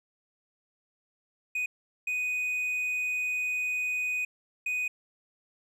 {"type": "tone bursts at uneven times", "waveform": "triangle", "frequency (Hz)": 2490, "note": "D#7", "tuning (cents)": 1, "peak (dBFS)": -26, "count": 3, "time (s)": [[1.55, 1.66], [2.07, 4.25], [4.66, 4.88]], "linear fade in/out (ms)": 5, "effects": []}